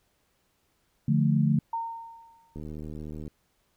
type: chord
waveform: sine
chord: D minor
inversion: none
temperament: equal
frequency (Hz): 146.83 / 174.61 / 220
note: D3 / F3 / A3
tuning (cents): 0 / 0 / 0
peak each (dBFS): -23 / -27 / -25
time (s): 1.08-1.59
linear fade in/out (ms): 5
type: tone with exponential decay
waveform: sine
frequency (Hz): 917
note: A#5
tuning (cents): -29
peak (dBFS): -26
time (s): 1.73-2.61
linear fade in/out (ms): 5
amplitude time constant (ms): 190
type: click train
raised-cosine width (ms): 3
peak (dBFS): -27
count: 56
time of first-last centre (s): 2.56-3.278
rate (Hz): 76.6
effects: pink hiss -71 dBFS RMS until 3.76 s